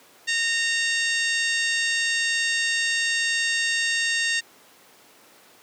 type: harmonic tone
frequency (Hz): 921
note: A#5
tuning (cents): -21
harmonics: 2 / 3 / 4 / 5 / 6 / 7 / 8 / 9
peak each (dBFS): -24 / -28 / -30 / -32 / -34 / -35 / -36 / -37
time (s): 0.27-4.41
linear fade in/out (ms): 20
effects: pink hiss -52 dBFS RMS until 5.62 s + high-pass 300 Hz 12 dB/octave